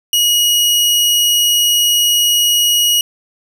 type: tone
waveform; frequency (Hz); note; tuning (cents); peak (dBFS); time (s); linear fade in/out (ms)
sawtooth; 2900; F#7; -35; -7; 0.13-3.01; 2
effects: none

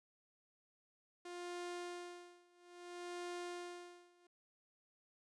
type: tone with tremolo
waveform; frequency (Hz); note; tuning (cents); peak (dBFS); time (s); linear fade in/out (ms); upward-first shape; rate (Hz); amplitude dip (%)
sawtooth; 352.1; F4; +14; -39; 1.25-4.27; 5; sine; 0.6; 95
effects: resampled to 22050 Hz

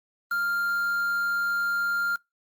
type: tone with quantisation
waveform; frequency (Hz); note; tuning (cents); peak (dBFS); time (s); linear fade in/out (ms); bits
triangle; 1396.9; F6; 0; -22; 0.31-2.16; 5; 7
effects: noise-tail reverb RT60 0.2 s tail -25 dB re dry + Opus 32 kbps

